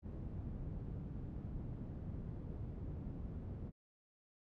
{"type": "low-pass noise", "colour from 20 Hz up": "white", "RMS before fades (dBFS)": -45, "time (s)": [0.02, 3.72], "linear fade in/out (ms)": 50, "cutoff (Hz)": 150, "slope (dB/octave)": 12, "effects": []}